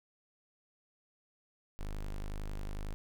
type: tone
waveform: square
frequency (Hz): 25.52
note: G#0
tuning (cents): -29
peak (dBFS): -37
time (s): 1.79-2.94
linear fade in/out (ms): 0
effects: none